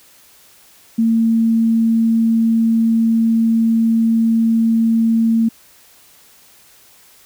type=tone; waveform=sine; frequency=226.8 Hz; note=A#3; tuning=47 cents flat; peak=-11 dBFS; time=0.98-5.49 s; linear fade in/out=10 ms; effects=white hiss -48 dBFS RMS until 7.25 s